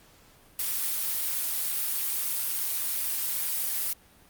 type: noise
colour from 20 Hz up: blue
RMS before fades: -29 dBFS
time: 0.59-3.93 s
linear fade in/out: 2 ms
effects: pink hiss -57 dBFS RMS until 4.29 s + Opus 48 kbps